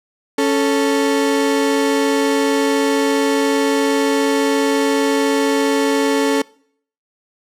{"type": "tone pair together", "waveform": "35% pulse", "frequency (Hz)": [277.2, 440], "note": ["C#4", "A4"], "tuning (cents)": [0, 0], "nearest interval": "minor sixth", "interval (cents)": 800, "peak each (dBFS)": -15, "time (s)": [0.38, 6.42], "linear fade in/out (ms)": 5, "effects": ["noise-tail reverb RT60 0.6 s tail -24 dB re dry", "low-pass 11000 Hz 12 dB/octave"]}